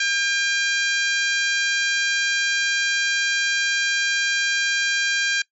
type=harmonic tone with a mistuned harmonic; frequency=802 Hz; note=G5; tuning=39 cents sharp; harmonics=2 / 3 / 4 / 5 / 6 / 7 / 8 / 9; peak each=-22 / -26 / -28 / -30 / -32 / -33 / -34 / -35 dBFS; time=0-5.42 s; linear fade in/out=5 ms; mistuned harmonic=6; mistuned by=-45 cents; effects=noise-tail reverb RT60 0.1 s tail -21 dB re dry